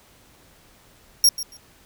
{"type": "tone with echo", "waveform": "sawtooth", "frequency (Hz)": 5588, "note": "F8", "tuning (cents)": 0, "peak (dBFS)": -9, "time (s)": [1.24, 1.29], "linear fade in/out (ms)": 2, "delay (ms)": 140, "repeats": 2, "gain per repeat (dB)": -15, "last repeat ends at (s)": 1.57, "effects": ["pink hiss -54 dBFS RMS until 1.85 s"]}